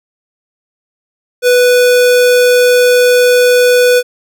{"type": "tone", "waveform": "square", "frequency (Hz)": 493.9, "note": "B4", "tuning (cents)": 0, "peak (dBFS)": -6, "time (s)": [1.42, 4.03], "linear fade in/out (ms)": 50, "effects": []}